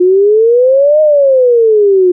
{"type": "exponential two-way sweep", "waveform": "sine", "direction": "up then down", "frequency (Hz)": [354.5, 622.3, 354.5], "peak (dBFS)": -4, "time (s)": [0, 2.12], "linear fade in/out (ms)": 10, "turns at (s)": 1.01, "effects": []}